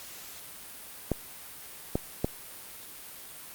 clicks, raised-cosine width 2 ms, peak -12 dBFS, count 3, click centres 1.117 / 1.955 / 2.245 s, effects white hiss -45 dBFS RMS until 3.54 s + Opus 48 kbps

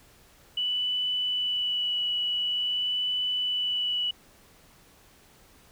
sine tone with vibrato, 2963 Hz, F#7, 2 cents sharp, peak -25 dBFS, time 0.57-4.11 s, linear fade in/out 5 ms, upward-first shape sine, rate 0.47 Hz, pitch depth 13 cents each way, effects pink hiss -57 dBFS RMS until 5.71 s

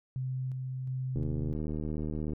sine tone with tremolo, 129.6 Hz, C3, 16 cents flat, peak -31 dBFS, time 0.16-1.53 s, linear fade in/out 0 ms, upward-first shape square, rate 1.4 Hz, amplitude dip 25%
click train, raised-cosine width 3 ms, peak -23 dBFS, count 91, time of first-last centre 1.16-2.333 s, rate 76.7 Hz
effects none

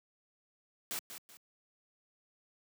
white noise with echo, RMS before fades -38 dBFS, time 0.91-0.99 s, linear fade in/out 0 ms, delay 190 ms, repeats 2, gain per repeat -9 dB, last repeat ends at 1.37 s, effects high-pass 150 Hz 12 dB/octave

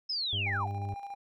sine linear sweep, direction down, 5274 to 670 Hz, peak -30 dBFS, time 0.09-0.67 s, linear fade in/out 10 ms
harmonic tone, 100 Hz, G2, 35 cents sharp, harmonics 1 / 2 / 3 / 4 / 6 / 7, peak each -33 / -48 / -51 / -48 / -56 / -58 dBFS, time 0.33-0.94 s, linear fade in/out 0 ms
triangle tone with tremolo, 801 Hz, G5, 37 cents sharp, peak -35 dBFS, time 0.46-1.15 s, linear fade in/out 10 ms, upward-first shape square, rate 14 Hz, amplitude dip 50%
effects none

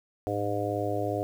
harmonic tone with a mistuned harmonic, 102.2 Hz, G#2, 27 cents flat, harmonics 1 / 3 / 4 / 5 / 6 / 7, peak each -34 / -34 / -34 / -34 / -34 / -34 dBFS, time 0.27-1.23 s, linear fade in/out 0 ms, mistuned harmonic 1, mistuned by +60 cents, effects 9-bit

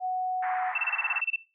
sine tone, 740 Hz, F#5, in tune, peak -26 dBFS, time 0-0.74 s, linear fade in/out 50 ms
white band-pass noise, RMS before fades -36 dBFS, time 0.42-1.21 s, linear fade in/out 10 ms, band 770 to 2000 Hz, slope 48 dB/octave
sine tone bursts, 2672 Hz, E7, 23 cents sharp, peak -24 dBFS, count 11, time 0.75-1.361 s, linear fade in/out 5 ms, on 31 ms, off 27 ms
effects noise-tail reverb RT60 0.3 s tail -17 dB re dry

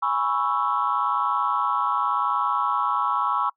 sine chord, C# minor seventh, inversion second, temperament equal, 830.6 / 987.8 / 1108.7 / 1318.5 Hz, G#5 / B5 / C#6 / E6, 0 / 0 / 0 / 0 cents, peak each -29 / -26 / -24 / -25 dBFS, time 0.02-3.5 s, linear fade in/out 10 ms, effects noise-tail reverb RT60 0.1 s tail -24 dB re dry + tanh soft clip ceiling -12 dBFS

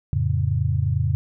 sine chord, F augmented, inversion none, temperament equal, 87.31 / 110 / 138.59 Hz, F2 / A2 / C#3, 0 / 0 / 0 cents, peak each -23 dBFS, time 0.13-1.15 s, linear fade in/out 0 ms, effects none

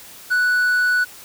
triangle tone, 1480 Hz, F#6, in tune, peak -13 dBFS, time 0.3-1.05 s, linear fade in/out 20 ms, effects white hiss -41 dBFS RMS until 1.24 s

